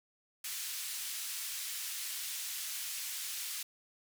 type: band-pass noise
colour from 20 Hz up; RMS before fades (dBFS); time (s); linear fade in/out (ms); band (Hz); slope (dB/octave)
white; -40; 0.44-3.63; 5; 2100 to 14000; 12
effects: none